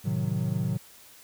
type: chord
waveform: triangle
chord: A diminished seventh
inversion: none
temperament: equal with one note detuned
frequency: 110 / 130.81 / 155.56 / 184.46 Hz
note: A2 / C3 / Eb3 / Gb3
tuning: 0 / 0 / 0 / -5 cents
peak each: -29 dBFS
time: 0.04-0.78 s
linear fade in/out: 20 ms
effects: white hiss -52 dBFS RMS until 1.23 s